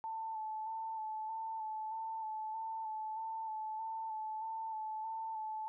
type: tone with vibrato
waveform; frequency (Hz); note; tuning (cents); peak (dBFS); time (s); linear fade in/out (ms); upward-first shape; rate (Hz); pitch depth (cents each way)
sine; 880; A5; 0; -38; 0.04-5.68; 0; square; 1.6; 21
effects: none